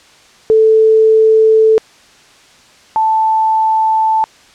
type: tone pair in turn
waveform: sine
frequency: 440 / 880 Hz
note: A4 / A5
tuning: 0 / 0 cents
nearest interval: octave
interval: 1200 cents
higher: second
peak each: -5 / -9 dBFS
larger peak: first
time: 0.5-1.78 / 2.96-4.24 s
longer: neither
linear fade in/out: 0 ms
effects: white hiss -44 dBFS RMS until 4.54 s + low-pass 6000 Hz 12 dB/octave